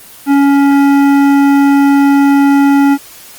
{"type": "tone with hard clipping", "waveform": "sine", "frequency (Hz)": 280, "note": "C#4", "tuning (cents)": 18, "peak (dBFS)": -7, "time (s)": [0.26, 2.98], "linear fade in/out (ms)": 50, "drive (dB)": 13, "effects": ["white hiss -35 dBFS RMS until 3.38 s", "Opus 24 kbps"]}